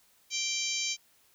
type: harmonic tone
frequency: 784 Hz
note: G5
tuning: in tune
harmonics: 3 / 4 / 5 / 6 / 7 / 8 / 9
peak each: -36 / -37 / -39 / -39 / -38 / -35 / -40 dBFS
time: 0.3-0.97 s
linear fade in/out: 50 ms
effects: white hiss -65 dBFS RMS until 1.34 s